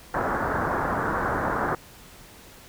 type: low-pass noise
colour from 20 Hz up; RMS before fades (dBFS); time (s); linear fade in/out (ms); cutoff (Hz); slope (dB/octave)
white; -26; 0.14-1.75; 2; 1600; 48
effects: pink hiss -48 dBFS RMS until 2.68 s